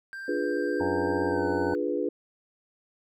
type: tone with pitch glide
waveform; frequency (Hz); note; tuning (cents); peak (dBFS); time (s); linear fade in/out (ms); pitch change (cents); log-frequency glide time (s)
triangle; 1579 to 1499.9; G6 to F#6; +12 to +23; -34; 0.13-1.75; 0; -89; 1.28-1.48
type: chord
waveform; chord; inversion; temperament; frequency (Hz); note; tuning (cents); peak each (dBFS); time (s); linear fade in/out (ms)
sine; D diminished seventh; none; equal with one note detuned; 293.7 / 349.2 / 418.4 / 493.9; D4 / F4 / Ab4 / Cb5; 0 / 0 / +13 / 0; -31; 0.28-2.09; 5
type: harmonic tone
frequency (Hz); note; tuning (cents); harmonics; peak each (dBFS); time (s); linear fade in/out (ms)
92.1; F#2; -7; 1 / 2 / 3 / 5 / 6 / 7 / 8 / 9 / 10; -37 / -39 / -36 / -44 / -44 / -41 / -40 / -37 / -35; 0.8-1.74; 5
effects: none